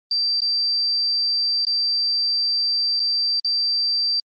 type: tone with dropouts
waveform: sine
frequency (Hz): 4687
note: D8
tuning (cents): -4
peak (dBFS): -18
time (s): 0.11-4.2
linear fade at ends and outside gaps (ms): 2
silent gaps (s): 0.405-0.418 / 1.651-1.668 / 2.996-3 / 3.399-3.446
effects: Opus 24 kbps